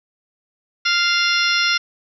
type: harmonic tone with a mistuned harmonic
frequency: 697 Hz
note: F5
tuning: 4 cents flat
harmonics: 2 / 3 / 4 / 5 / 6 / 7 / 8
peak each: -20 / -22 / -23 / -24 / -25 / -25 / -26 dBFS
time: 0.85-1.78 s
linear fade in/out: 10 ms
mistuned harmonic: 7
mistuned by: +82 cents
effects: none